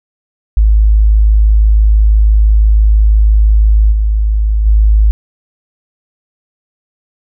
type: tone with level steps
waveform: sine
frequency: 53 Hz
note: G#1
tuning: 36 cents sharp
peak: -4 / -8 / -4 dBFS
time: 0.57-5.11 s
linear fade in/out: 0 ms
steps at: 3.91 / 4.65 s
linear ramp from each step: 20 ms
effects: none